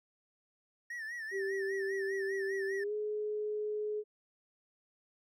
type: tone with vibrato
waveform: triangle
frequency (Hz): 1837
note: A#6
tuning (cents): -26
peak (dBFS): -37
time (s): 0.9-2.84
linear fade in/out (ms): 5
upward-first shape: sine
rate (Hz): 5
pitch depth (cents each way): 97
type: tone with pitch glide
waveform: sine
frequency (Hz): 390 to 422.8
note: G4 to G#4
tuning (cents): -9 to +31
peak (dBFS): -33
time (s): 1.31-4.04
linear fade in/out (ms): 50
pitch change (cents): +140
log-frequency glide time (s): 2.76-2.93
effects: none